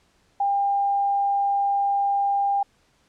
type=tone; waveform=sine; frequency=800 Hz; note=G5; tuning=35 cents sharp; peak=-19 dBFS; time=0.4-2.63 s; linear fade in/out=5 ms; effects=pink hiss -63 dBFS RMS until 3.08 s + low-pass 8000 Hz 12 dB/octave